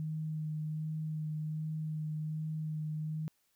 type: tone with vibrato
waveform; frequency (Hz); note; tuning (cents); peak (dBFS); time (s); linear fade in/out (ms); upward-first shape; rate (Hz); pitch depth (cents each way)
sine; 155.2; D#3; -4; -34; 0-3.28; 0; sine; 1.3; 14
effects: white hiss -75 dBFS RMS until 3.55 s